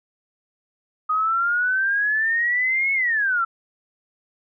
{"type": "exponential two-way sweep", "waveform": "sine", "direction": "up then down", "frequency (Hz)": [1243, 2207, 1319], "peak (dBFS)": -18, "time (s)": [1.09, 3.45], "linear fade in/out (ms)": 10, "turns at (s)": 2.93, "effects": []}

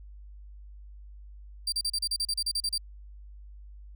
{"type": "tone bursts", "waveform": "35% pulse", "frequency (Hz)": 4699, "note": "D8", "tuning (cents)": 0, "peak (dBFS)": -25, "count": 13, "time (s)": [1.67, 2.779], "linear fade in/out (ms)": 5, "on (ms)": 53, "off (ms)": 35, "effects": ["added 50 Hz sine -44 dBFS peak until 3.95 s"]}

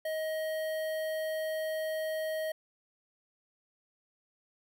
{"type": "tone with notch filter", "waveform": "square", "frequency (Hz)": 630, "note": "D#5", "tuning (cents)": 21, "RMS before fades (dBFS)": -34, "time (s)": [0.05, 2.52], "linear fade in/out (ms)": 5, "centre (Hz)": 6500, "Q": 0.86, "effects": []}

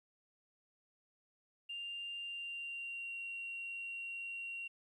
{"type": "tone with pitch glide", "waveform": "sine", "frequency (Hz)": [2794, 2751], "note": ["F7", "F7"], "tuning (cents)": [0, -27], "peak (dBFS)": -40, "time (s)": [1.69, 4.68], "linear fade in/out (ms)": 10, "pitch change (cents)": -27, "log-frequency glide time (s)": [2.2, 3.21], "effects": ["tanh soft clip ceiling -36 dBFS", "13-bit"]}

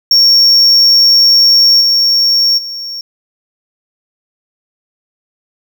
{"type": "tone with level steps", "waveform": "triangle", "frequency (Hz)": 5510, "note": "F8", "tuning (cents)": -24, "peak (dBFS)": [-3, -6, -19], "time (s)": [0.11, 3.01], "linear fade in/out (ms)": 2, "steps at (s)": [1.8, 2.57], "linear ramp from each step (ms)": 20, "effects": []}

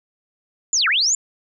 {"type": "linear two-way sweep", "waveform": "sine", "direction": "down then up", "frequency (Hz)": [7350, 1253, 7350], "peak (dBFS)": -15, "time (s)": [0.73, 1.15], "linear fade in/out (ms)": 2, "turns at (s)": 0.88, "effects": []}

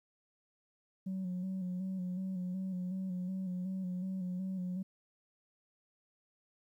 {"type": "tone with vibrato", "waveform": "sine", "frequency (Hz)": 185, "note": "F#3", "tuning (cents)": 0, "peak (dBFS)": -33, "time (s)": [1.06, 4.83], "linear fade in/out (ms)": 10, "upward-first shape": "square", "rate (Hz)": 2.7, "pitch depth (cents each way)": 38, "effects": ["tanh soft clip ceiling -33 dBFS", "12-bit"]}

